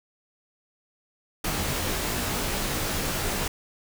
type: noise with comb filter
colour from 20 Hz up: pink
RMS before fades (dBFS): -28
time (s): 1.44-3.48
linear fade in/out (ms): 5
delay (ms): 18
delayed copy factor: -0.7
effects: none

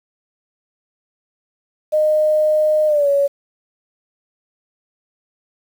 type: tone with pitch glide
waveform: sine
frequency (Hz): 614 to 563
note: D#5 to C#5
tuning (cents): -23 to +27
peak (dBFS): -12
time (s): 1.92-3.28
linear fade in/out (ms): 20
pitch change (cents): -150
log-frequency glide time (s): 2.87-3.08
effects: 7-bit

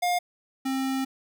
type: tone pair in turn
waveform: square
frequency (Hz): 710 / 265.9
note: F5 / C4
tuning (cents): +28 / +28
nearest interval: octave + perfect fourth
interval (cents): 1700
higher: first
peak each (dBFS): -23 / -26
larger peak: first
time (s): 0.02-0.19 / 0.65-1.05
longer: second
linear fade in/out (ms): 10
effects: none

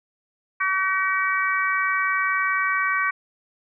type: harmonic tone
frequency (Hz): 380.4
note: F#4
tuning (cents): +48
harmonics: 3 / 4 / 5 / 6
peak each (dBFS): -24 / -25 / -26 / -27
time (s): 0.6-3.11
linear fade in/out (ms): 10
effects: none

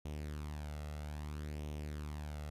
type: tone with flanger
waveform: sawtooth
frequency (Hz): 74.8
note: D2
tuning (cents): +32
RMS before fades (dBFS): -43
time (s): 0.05-2.5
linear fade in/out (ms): 5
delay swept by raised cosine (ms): 0.32 to 1.52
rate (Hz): 0.61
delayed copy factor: +0.55
effects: resampled to 32000 Hz

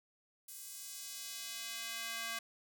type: tone with high-pass filter sweep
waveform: square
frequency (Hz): 228.7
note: A#3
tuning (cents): -33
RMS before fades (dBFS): -44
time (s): 0.48-2.39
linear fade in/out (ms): 5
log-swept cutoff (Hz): 9400 to 1500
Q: 0.82
effects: none

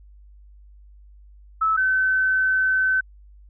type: tone pair in turn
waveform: sine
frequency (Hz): 1305 / 1526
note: E6 / G6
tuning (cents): -18 / -47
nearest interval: minor third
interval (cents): 271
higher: second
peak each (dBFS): -17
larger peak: neither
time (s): 1.61-1.77 / 1.77-3.01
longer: second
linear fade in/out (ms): 10
effects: added 50 Hz sine -45 dBFS peak until 3.49 s

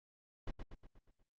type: noise with echo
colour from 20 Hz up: brown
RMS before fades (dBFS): -39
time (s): 0.47-0.51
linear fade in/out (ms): 5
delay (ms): 120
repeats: 6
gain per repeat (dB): -5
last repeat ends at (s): 1.23
effects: low-pass 4000 Hz 12 dB/octave + Opus 48 kbps

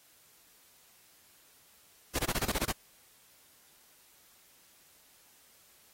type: noise bursts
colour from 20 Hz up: pink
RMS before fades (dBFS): -31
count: 9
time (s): 2.15-2.717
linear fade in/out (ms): 5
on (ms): 39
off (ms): 27
effects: white hiss -62 dBFS RMS until 5.93 s + AAC 48 kbps

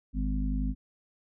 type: harmonic tone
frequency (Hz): 51.2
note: G#1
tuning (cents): -24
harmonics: 1 / 3 / 4 / 5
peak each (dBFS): -28 / -37 / -37 / -34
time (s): 0.13-0.75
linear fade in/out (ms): 50
effects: none

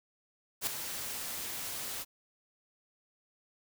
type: noise with ADSR envelope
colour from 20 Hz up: white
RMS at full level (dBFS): -30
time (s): 0.61-2.05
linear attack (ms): 60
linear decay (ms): 4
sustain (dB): -9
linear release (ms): 35
effects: none

